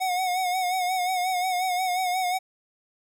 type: tone with vibrato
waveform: square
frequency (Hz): 734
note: F#5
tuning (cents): -14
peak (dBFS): -24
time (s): 0-2.39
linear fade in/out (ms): 20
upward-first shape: sine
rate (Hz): 5.6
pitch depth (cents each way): 51
effects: none